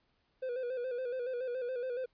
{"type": "tone with vibrato", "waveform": "triangle", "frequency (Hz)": 500, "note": "B4", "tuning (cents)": 21, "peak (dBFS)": -32, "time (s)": [0.42, 2.06], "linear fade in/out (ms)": 10, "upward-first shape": "square", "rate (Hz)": 7.1, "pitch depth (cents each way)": 59, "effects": ["pink hiss -75 dBFS RMS until 2.13 s", "resampled to 11025 Hz"]}